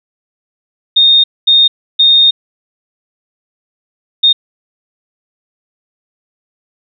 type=tone bursts at uneven times; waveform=sine; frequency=3682 Hz; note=A#7; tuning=22 cents flat; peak=-4 dBFS; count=4; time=0.96-1.24 / 1.47-1.68 / 1.99-2.31 / 4.23-4.33 s; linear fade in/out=10 ms; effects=none